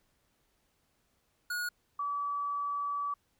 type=tone pair in turn; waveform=square / sine; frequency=1448 / 1148.3 Hz; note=F#6 / D6; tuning=-38 / -39 cents; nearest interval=major third; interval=401 cents; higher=first; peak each=-33 / -31 dBFS; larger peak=second; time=1.5-1.69 / 1.99-3.14 s; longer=second; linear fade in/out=5 ms; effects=pink hiss -74 dBFS RMS until 3.39 s